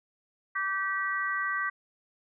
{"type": "harmonic tone", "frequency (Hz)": 387.6, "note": "G4", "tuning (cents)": -20, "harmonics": [3, 4, 5], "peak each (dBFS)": [-32, -32, -32], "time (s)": [0.55, 1.7], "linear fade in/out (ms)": 10, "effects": []}